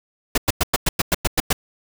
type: noise bursts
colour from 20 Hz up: pink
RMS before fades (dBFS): -17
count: 10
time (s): 0.35-1.53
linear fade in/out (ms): 5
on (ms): 28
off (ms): 100
effects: none